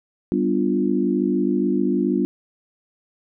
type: chord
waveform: sine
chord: G dominant seventh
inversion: none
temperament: equal with one note detuned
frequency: 194.76 / 246.9 / 293.7 / 349.2 Hz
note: G3 / B3 / D4 / F4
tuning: -11 / 0 / 0 / 0 cents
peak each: -23 dBFS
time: 0.32-2.25 s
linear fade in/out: 0 ms
effects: none